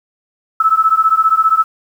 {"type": "beating tone pair", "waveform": "sine", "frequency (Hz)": [1300, 1315], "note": ["E6", "E6"], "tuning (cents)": [-24, -5], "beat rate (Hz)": 15, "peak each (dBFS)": -12, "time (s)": [0.6, 1.64], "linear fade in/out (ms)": 5, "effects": ["7-bit"]}